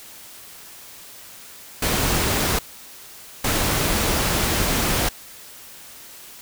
pink noise bursts at uneven times, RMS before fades -21 dBFS, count 2, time 1.82-2.59 / 3.44-5.09 s, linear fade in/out 5 ms, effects white hiss -42 dBFS RMS until 6.41 s

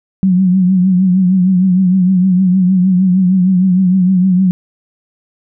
sine tone with vibrato, 185 Hz, F#3, in tune, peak -7 dBFS, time 0.23-4.51 s, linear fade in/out 0 ms, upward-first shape triangle, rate 6.5 Hz, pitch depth 79 cents each way, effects none

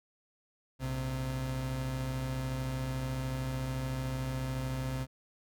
35% pulse tone pair together, 58.57 / 130.81 Hz, A#1 / C3, +9 / 0 cents, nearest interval octave + major second, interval 1391 cents, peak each -38 / -32 dBFS, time 0.79-5.07 s, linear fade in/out 50 ms, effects none

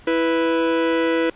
45% pulse tone pair together, 329.1 / 493.9 Hz, E4 / B4, -3 / 0 cents, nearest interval perfect fifth, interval 703 cents, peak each -20 dBFS, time 0.07-1.3 s, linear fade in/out 5 ms, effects pink hiss -48 dBFS RMS until 1.35 s + resampled to 8000 Hz

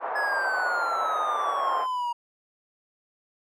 pink band-pass noise, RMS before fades -30 dBFS, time 0-1.87 s, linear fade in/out 50 ms, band 640 to 1200 Hz, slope 24 dB/octave
triangle exponential sweep, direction down, 1705 to 945 Hz, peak -24 dBFS, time 0.15-2.13 s, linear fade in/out 10 ms
effects none

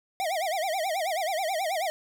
square tone with vibrato, 698.5 Hz, F5, in tune, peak -27 dBFS, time 0.2-1.9 s, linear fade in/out 0 ms, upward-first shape sine, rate 9.3 Hz, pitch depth 220 cents each way, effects none

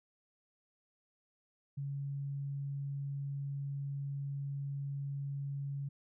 sine tone, 140 Hz, C#3, 18 cents sharp, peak -36 dBFS, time 1.77-5.89 s, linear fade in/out 10 ms, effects none

